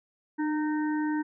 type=harmonic tone with a mistuned harmonic; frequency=307.2 Hz; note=D#4; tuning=22 cents flat; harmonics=1 / 3 / 5 / 6; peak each=-26 / -36 / -40 / -42 dBFS; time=0.38-1.23 s; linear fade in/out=20 ms; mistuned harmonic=1; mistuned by=-21 cents; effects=none